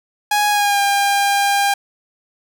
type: tone with pitch glide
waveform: sawtooth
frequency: 830.6 to 802.3 Hz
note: G#5 to G5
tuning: 0 to +40 cents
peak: -10 dBFS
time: 0.31-1.74 s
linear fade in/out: 5 ms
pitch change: -60 cents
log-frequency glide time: 0.5-0.8 s
effects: none

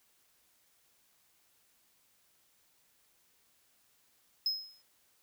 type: tone with exponential decay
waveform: triangle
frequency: 5130 Hz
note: E8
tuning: 48 cents flat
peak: -25 dBFS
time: 4.46-4.82 s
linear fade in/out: 2 ms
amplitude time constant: 78 ms
effects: white hiss -70 dBFS RMS until 5.22 s

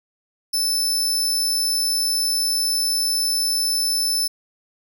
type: tone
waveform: sawtooth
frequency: 5274 Hz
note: E8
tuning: in tune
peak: -16 dBFS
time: 0.53-4.28 s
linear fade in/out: 10 ms
effects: none

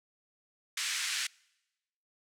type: band-pass noise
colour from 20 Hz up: pink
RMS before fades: -34 dBFS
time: 0.77-1.27 s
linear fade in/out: 5 ms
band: 1700 to 9000 Hz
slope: 24 dB/octave
effects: noise-tail reverb RT60 1.0 s tail -26 dB re dry

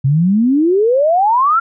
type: exponential sweep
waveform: sine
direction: up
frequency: 129.6 to 1401 Hz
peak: -9 dBFS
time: 0.04-1.6 s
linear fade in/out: 10 ms
effects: none

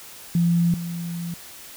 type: tone pair in turn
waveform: sine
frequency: 170.9 / 170.9 Hz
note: F3 / F3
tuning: -37 / -37 cents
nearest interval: unison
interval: 0 cents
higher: neither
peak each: -16 / -27 dBFS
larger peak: first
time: 0.35-0.74 / 0.74-1.34 s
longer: second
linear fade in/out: 2 ms
effects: white hiss -42 dBFS RMS until 1.76 s

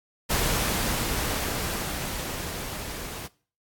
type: noise with level ramp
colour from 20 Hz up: pink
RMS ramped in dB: -24 to -37 dBFS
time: 0.29-3.28 s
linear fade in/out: 20 ms
effects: noise-tail reverb RT60 0.4 s tail -20 dB re dry + AAC 64 kbps

